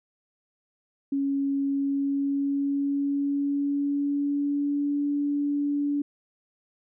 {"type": "tone with pitch glide", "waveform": "sine", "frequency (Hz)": [277.2, 287.8], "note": ["C#4", "D4"], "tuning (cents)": [0, -35], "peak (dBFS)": -23, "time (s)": [1.12, 6.02], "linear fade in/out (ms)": 5, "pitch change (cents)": 65, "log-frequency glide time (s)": [1.63, 5.05], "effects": []}